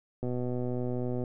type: click train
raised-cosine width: 2 ms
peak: -21 dBFS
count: 126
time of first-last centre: 0.23-1.238 s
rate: 124 Hz
effects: none

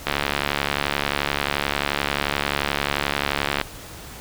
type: click train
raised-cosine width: 0.3 ms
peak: -4 dBFS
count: 254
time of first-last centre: 0.07-3.613 s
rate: 71.4 Hz
effects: pink hiss -39 dBFS RMS until 4.2 s

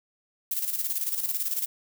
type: noise with tremolo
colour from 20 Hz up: violet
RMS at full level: -27 dBFS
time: 0.51-1.66 s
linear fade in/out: 5 ms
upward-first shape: square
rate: 18 Hz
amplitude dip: 60%
effects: none

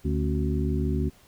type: harmonic tone with a mistuned harmonic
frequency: 73.8 Hz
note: D2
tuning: 9 cents sharp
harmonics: 1 / 2 / 3 / 4 / 5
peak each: -26 / -29 / -31 / -32 / -33 dBFS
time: 0.04-1.1 s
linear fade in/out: 20 ms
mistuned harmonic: 4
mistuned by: -120 cents
effects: pink hiss -57 dBFS RMS until 1.27 s

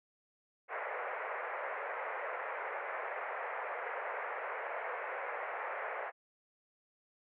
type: band-pass noise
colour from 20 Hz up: pink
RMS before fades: -40 dBFS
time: 0.68-6.12 s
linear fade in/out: 50 ms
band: 470 to 2200 Hz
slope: 48 dB/octave
effects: none

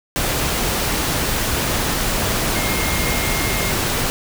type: tone in noise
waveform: sine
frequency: 2132 Hz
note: C7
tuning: 32 cents sharp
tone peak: -27 dBFS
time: 2.55-3.71 s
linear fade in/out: 0 ms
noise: pink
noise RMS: -20 dBFS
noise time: 0.16-4.1 s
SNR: -10 dB
effects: none

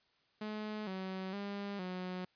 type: tone with pitch steps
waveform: sawtooth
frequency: 213.2 / 188.7 / 201.3 / 182.9 Hz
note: G#3 / F#3 / G3 / F#3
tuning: +46 / +34 / +46 / -20 cents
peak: -35 dBFS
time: 0.41-2.25 s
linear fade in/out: 5 ms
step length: 460 ms
effects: white hiss -73 dBFS RMS until 2.35 s + resampled to 11025 Hz

